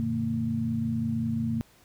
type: tone cluster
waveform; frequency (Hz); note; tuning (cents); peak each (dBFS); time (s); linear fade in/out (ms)
sine; 96.8 / 122.3 / 151.5 / 227.9; G2 / B2 / D#3 / A#3; -21 / -16 / -46 / -39; -36 / -33 / -36 / -27; 0-1.61; 0
effects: pink hiss -59 dBFS RMS until 1.84 s